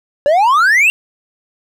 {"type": "exponential sweep", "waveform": "triangle", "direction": "up", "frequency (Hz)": [554.4, 2794], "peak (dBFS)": -6, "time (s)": [0.26, 0.9], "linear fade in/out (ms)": 0, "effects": []}